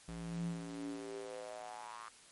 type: tone with high-pass filter sweep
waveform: square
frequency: 56.5 Hz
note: A1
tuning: 47 cents sharp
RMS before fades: -44 dBFS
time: 0.08-2.09 s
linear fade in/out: 5 ms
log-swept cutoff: 110 to 1200 Hz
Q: 5.6
effects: white hiss -60 dBFS RMS until 2.31 s + MP3 48 kbps